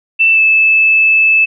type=tone with pitch glide; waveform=sine; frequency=2663 to 2620 Hz; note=E7 to E7; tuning=+17 to -11 cents; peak=-6 dBFS; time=0.19-1.46 s; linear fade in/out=20 ms; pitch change=-28 cents; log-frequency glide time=0.31-0.4 s; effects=none